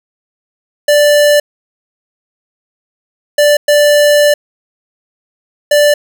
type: tone bursts at uneven times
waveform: square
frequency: 587.3 Hz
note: D5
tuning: in tune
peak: -6 dBFS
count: 4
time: 0.88-1.4 / 3.38-3.57 / 3.68-4.34 / 5.71-5.94 s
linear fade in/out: 5 ms
effects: none